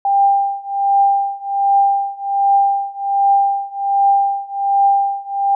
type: tone with tremolo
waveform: sine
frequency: 795 Hz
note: G5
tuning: 24 cents sharp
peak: -8 dBFS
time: 0.05-5.55 s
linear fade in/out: 2 ms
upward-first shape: triangle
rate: 1.3 Hz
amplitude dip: 95%
effects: none